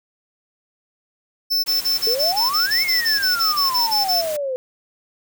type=tone bursts; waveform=square; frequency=5300 Hz; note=E8; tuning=9 cents sharp; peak=-17 dBFS; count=16; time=1.5-4.22 s; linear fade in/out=20 ms; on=140 ms; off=32 ms
type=noise; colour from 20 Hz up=white; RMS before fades=-32 dBFS; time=1.66-4.37 s; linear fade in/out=10 ms
type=exponential two-way sweep; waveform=sine; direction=up then down; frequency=433.7 to 2217 to 501 Hz; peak=-21 dBFS; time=2.07-4.56 s; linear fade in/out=0 ms; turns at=2.83 s
effects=none